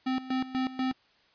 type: tone with tremolo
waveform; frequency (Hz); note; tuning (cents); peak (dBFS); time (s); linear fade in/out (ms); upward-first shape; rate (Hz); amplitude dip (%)
square; 259.4; C4; -15; -27; 0.06-0.93; 10; square; 4.1; 80
effects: white hiss -64 dBFS RMS until 1.34 s + resampled to 11025 Hz

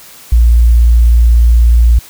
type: tone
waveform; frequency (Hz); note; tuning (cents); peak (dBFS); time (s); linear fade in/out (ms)
sine; 58.27; A#1; 0; -3; 0.32-1.99; 5
effects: white hiss -36 dBFS RMS until 2.09 s

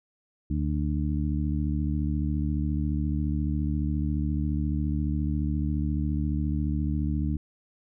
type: harmonic tone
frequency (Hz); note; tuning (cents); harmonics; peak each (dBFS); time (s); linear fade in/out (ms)
74.4; D2; +23; 1 / 2 / 3 / 4; -27 / -30 / -32 / -33; 0.5-7.37; 5
effects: none

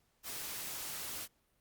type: noise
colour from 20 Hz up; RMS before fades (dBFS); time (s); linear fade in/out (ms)
white; -42; 0.23-1.28; 50
effects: pink hiss -75 dBFS RMS until 1.6 s + Opus 48 kbps

